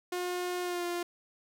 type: tone with pitch glide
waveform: sawtooth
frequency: 358.2 to 349 Hz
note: F4 to F4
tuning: +44 to -1 cents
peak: -28 dBFS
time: 0.12-1.03 s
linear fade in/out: 5 ms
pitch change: -45 cents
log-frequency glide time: 0.62-0.85 s
effects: none